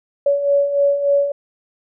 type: beating tone pair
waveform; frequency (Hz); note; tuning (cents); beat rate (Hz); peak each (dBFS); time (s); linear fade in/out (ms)
sine; 563 / 566.4; C#5 / C#5; +27 / +37; 3.4; -21 / -14; 0.26-1.32; 5
effects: none